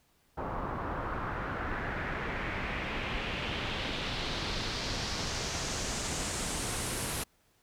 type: noise with low-pass filter sweep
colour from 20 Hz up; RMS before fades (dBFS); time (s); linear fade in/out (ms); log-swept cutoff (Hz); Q
pink; -35; 0.37-7.24; 10; 1000 to 11000; 2.2
effects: pink hiss -69 dBFS RMS until 7.62 s